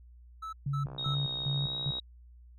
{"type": "tone bursts", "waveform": "triangle", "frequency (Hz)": 1308, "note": "E6", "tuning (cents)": -14, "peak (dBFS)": -35, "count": 3, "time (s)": [0.42, 1.15], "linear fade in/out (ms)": 10, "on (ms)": 110, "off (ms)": 200}
{"type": "tone with tremolo", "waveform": "sine", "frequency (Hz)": 140, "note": "C#3", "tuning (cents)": 18, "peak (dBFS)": -29, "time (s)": [0.66, 1.91], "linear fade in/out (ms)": 5, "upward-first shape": "square", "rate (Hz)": 2.5, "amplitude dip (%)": 80}
{"type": "click train", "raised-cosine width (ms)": 1, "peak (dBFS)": -32, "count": 72, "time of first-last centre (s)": [0.87, 1.985], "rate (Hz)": 63.7}
{"type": "tone with pitch glide", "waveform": "sine", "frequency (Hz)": [3742, 3799], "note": ["A#7", "A#7"], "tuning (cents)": [6, 32], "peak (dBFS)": -33, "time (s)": [0.98, 2], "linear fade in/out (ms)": 5, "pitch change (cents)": 26, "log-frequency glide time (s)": [1.53, 1.74]}
{"effects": ["added 60 Hz sine -51 dBFS peak until 2.58 s"]}